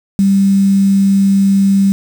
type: tone with quantisation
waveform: sine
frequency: 196.2 Hz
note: G3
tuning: 2 cents sharp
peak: -7 dBFS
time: 0.19-1.92 s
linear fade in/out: 0 ms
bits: 5
effects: none